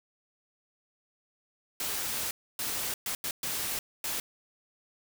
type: noise bursts at uneven times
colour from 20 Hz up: white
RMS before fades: -33 dBFS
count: 6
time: 1.8-2.31 / 2.59-2.94 / 3.06-3.15 / 3.24-3.31 / 3.43-3.79 / 4.04-4.2 s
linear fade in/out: 2 ms
effects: none